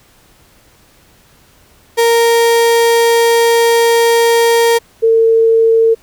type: tone pair in turn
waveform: 35% pulse / sine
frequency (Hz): 464.6 / 452.2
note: A#4 / A4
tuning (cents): -6 / +47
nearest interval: unison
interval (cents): 47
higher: first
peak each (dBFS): -6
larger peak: neither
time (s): 1.97-4.79 / 5.02-5.95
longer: first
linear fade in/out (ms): 20
effects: pink hiss -48 dBFS RMS until 6.02 s